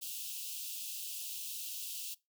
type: high-pass noise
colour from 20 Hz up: white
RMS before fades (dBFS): -42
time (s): 0.01-2.15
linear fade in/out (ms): 20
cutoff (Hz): 2600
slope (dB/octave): 96
effects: noise-tail reverb RT60 0.2 s tail -20 dB re dry